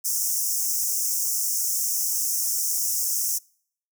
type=high-pass noise; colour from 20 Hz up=pink; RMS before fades=-25 dBFS; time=0.04-3.39 s; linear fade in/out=20 ms; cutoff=5400 Hz; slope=96 dB/octave; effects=noise-tail reverb RT60 0.6 s tail -26 dB re dry